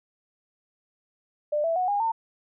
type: tone with pitch steps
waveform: sine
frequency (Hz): 596 / 661.3 / 733.8 / 814.2 / 903.4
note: D5 / E5 / F#5 / G#5 / A5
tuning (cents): +25 / +5 / -15 / -35 / +45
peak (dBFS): -22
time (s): 1.52-2.12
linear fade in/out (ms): 10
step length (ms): 120
effects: none